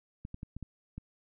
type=clicks; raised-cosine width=5 ms; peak=-28 dBFS; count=6; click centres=0.251 / 0.344 / 0.431 / 0.566 / 0.627 / 0.98 s; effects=none